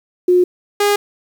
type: tone pair in turn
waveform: sine / sawtooth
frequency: 359.8 / 409.5 Hz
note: F#4 / G#4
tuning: -48 / -24 cents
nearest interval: major second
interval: 224 cents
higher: second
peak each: -8 dBFS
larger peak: neither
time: 0.28-0.44 / 0.8-0.96 s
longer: neither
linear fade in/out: 5 ms
effects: 7-bit